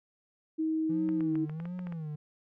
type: tone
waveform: sine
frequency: 317.1 Hz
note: D#4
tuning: 33 cents sharp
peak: -27 dBFS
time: 0.58-1.46 s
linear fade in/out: 20 ms
type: tone with vibrato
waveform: triangle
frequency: 164.81 Hz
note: E3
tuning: in tune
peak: -33 dBFS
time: 0.89-2.16 s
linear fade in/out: 10 ms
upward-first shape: sine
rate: 1.4 Hz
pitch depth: 170 cents each way
type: clicks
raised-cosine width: 0.5 ms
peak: -31 dBFS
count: 9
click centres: 1.09 / 1.207 / 1.355 / 1.496 / 1.601 / 1.655 / 1.792 / 1.87 / 1.924 s
effects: none

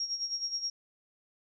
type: tone with tremolo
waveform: sine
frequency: 5588 Hz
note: F8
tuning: in tune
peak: -29 dBFS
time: 0-0.7 s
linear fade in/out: 2 ms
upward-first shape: sine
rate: 9.5 Hz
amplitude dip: 70%
effects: none

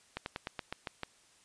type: slowing click train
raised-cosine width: 0.3 ms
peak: -20 dBFS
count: 8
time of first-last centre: 0.17-1.033 s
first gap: 91 ms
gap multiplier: 1.1
effects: white hiss -64 dBFS RMS until 1.44 s + resampled to 22050 Hz

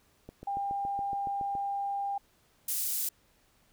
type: click train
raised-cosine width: 2 ms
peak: -30 dBFS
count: 10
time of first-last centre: 0.29-1.552 s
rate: 7.13 Hz
type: tone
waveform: sine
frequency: 799 Hz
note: G5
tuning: 33 cents sharp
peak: -30 dBFS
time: 0.47-2.18 s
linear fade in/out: 5 ms
type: high-pass noise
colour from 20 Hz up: pink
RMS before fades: -32 dBFS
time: 2.68-3.09 s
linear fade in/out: 5 ms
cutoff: 9400 Hz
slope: 12 dB/octave
effects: pink hiss -67 dBFS RMS until 3.72 s

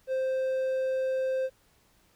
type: tone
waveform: triangle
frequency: 523.3 Hz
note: C5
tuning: in tune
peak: -24 dBFS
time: 0.07-1.5 s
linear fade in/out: 50 ms
effects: pink hiss -65 dBFS RMS until 2.15 s

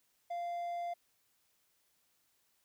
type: tone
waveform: triangle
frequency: 694 Hz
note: F5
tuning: 11 cents flat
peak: -34 dBFS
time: 0.3-0.94 s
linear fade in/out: 10 ms
effects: white hiss -75 dBFS RMS until 2.64 s

